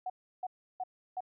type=tone bursts; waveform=sine; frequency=740 Hz; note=F#5; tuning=in tune; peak=-33 dBFS; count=4; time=0.06-1.206 s; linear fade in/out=5 ms; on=39 ms; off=330 ms; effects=none